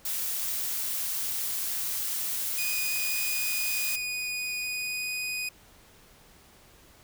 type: noise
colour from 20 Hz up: blue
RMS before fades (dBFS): -31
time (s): 0.05-3.96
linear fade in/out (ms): 5
type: tone with pitch glide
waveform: sawtooth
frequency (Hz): 2474 to 2488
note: D#7 to D#7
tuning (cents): -10 to -1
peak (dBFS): -27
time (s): 2.58-5.49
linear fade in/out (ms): 5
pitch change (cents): +9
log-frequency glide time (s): 4.52-5.23
effects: pink hiss -56 dBFS RMS until 7.03 s